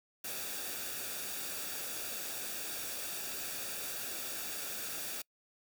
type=noise with comb filter; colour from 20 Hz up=white; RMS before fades=-40 dBFS; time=0.24-5.22 s; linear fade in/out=5 ms; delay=0.97 ms; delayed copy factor=-0.55; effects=noise-tail reverb RT60 0.1 s tail -26 dB re dry